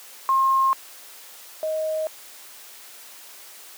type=tone pair in turn; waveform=sine; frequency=1068 / 627.6 Hz; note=C6 / D#5; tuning=+35 / +15 cents; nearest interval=major sixth; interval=920 cents; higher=first; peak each=-16 / -22 dBFS; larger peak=first; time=0.29-0.73 / 1.63-2.07 s; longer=neither; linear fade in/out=0 ms; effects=white hiss -44 dBFS RMS until 3.77 s + high-pass 400 Hz 12 dB/octave